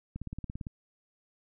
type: click train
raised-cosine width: 5 ms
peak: -25 dBFS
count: 10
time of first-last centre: 0.16-0.668 s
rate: 17.7 Hz
effects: none

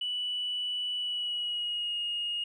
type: tone with pitch glide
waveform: sine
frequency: 2960 to 2862 Hz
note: F#7 to F7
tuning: 0 to +42 cents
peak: -29 dBFS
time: 0.01-2.44 s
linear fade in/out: 5 ms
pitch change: -58 cents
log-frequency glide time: 0.96-1.98 s
effects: tanh soft clip ceiling -25 dBFS

